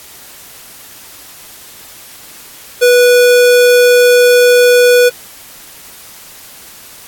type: tone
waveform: square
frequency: 490.3 Hz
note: B4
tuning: 13 cents flat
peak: -5 dBFS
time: 2.81-5.1 s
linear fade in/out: 20 ms
effects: white hiss -35 dBFS RMS until 7.07 s + AAC 64 kbps